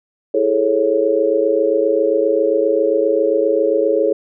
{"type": "chord", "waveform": "sine", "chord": "A major seventh", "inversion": "second", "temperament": "just", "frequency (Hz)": [330, 412.5, 440, 550], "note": ["E4", "G#4", "A4", "C#5"], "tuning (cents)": [2, -12, 0, -14], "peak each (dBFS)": [-21, -19, -17, -17], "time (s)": [0.34, 4.13], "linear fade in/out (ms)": 5, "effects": []}